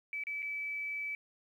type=tone with dropouts; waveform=sine; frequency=2302 Hz; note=D7; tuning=35 cents flat; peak=-35 dBFS; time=0.13-1.15 s; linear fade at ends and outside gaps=1 ms; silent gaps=0.237-0.269 / 0.422-0.427 s; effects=11-bit